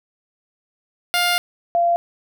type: tone pair in turn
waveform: 10% pulse / sine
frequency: 705 / 688.5 Hz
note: F5 / F5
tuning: +16 / -25 cents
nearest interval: unison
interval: 41 cents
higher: first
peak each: -8 / -14 dBFS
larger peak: first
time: 1.14-1.38 / 1.75-1.96 s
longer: first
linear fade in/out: 0 ms
effects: none